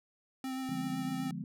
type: tone with vibrato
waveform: square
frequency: 261.6 Hz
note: C4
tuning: in tune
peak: -36 dBFS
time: 0.44-1.31 s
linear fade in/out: 2 ms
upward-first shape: sine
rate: 7.9 Hz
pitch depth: 16 cents each way
type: chord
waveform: sine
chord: D diminished seventh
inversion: none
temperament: equal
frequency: 146.83 / 174.61 / 207.7 / 246.9 Hz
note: D3 / F3 / Ab3 / Cb4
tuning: 0 / 0 / 0 / 0 cents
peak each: -43 / -40 / -42 / -44 dBFS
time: 0.69-1.44 s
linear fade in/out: 2 ms
effects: none